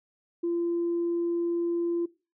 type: tone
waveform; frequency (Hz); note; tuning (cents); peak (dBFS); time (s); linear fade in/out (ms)
sine; 342.2; F4; -35; -24; 0.43-2.06; 10
effects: noise-tail reverb RT60 0.3 s tail -20 dB re dry + tanh soft clip ceiling -21 dBFS